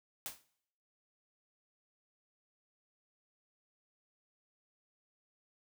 white noise with exponential decay, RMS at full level -38 dBFS, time 0.26-0.44 s, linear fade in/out 0 ms, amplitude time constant 37 ms, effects noise-tail reverb RT60 0.7 s tail -20 dB re dry

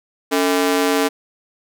sawtooth ring-modulated tone, 363.5 Hz, F#4, 31 cents flat, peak -8 dBFS, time 0.31-1.09 s, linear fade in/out 20 ms, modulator 83.2 Hz, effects none

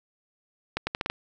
accelerating click train, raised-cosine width 0.3 ms, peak -11 dBFS, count 6, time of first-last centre 0.77-1.1 s, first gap 100 ms, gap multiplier 0.79, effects none

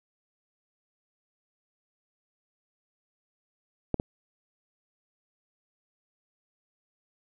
clicks, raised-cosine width 2 ms, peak -11 / -15 dBFS, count 2, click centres 3.943 / 3.999 s, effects none

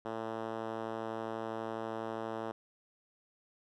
5% pulse tone with band-pass filter, 112.2 Hz, A2, 34 cents sharp, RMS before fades -39 dBFS, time 0.05-2.52 s, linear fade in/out 10 ms, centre 450 Hz, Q 0.68, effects none

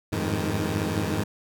15% pulse tone cluster, 87.5 / 101.5 / 106.1 / 156.2 Hz, F2 / G#2 / G#2 / D#3, +4 / -39 / +38 / +7 cents, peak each -24 dBFS, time 0.12-1.24 s, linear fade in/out 10 ms, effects none

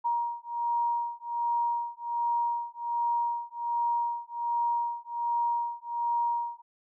sine beating tone pair, 944 / 945.3 Hz, A#5 / A#5, +22 / +24 cents, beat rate 1.3 Hz, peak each -30 / -30 dBFS, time 0.04-6.62 s, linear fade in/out 20 ms, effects none

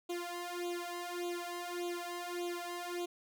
sawtooth tone with flanger, 350.2 Hz, F4, 5 cents sharp, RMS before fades -40 dBFS, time 0.09-3.06 s, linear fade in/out 10 ms, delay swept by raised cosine 0.28 to 1.88 ms, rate 1.7 Hz, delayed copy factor +0.95, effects none

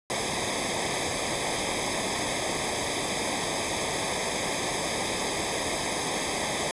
pink noise with comb filter, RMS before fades -29 dBFS, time 0.1-6.71 s, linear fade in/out 0 ms, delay 0.7 ms, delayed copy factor -0.95, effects resampled to 24000 Hz

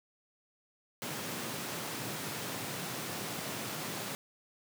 pink high-pass noise, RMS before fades -39 dBFS, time 1.02-4.15 s, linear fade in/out 0 ms, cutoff 110 Hz, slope 48 dB/octave, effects none

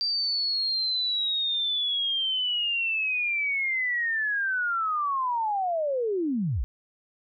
sine linear sweep, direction down, 4700 to 41.2 Hz, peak -24 dBFS, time 0.01-6.64 s, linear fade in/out 0 ms, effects none

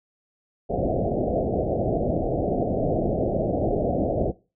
white low-pass noise, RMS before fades -24 dBFS, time 0.69-4.32 s, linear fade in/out 20 ms, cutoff 720 Hz, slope 96 dB/octave, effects noise-tail reverb RT60 0.3 s tail -20 dB re dry

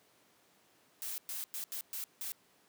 blue noise bursts at uneven times, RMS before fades -40 dBFS, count 6, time 1.02-1.18 / 1.29-1.44 / 1.54-1.64 / 1.72-1.81 / 1.93-2.04 / 2.21-2.32 s, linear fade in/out 0 ms, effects pink hiss -67 dBFS RMS until 2.68 s + high-pass 200 Hz 12 dB/octave

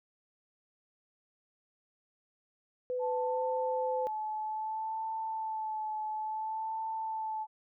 sine tone with pitch glide, 501 to 511.2 Hz, B4 to C5, +25 to -40 cents, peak -31 dBFS, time 2.9-4.07 s, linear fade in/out 0 ms, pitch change +35 cents, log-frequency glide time 3.24-3.43 s
sine tone with vibrato, 874 Hz, A5, 12 cents flat, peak -33 dBFS, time 2.99-7.47 s, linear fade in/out 50 ms, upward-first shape sine, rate 0.58 Hz, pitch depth 26 cents each way
effects none

